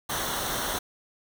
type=noise with comb filter; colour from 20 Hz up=pink; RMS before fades=-30 dBFS; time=0.09-0.79 s; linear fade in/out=10 ms; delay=0.41 ms; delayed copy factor=-0.65; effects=none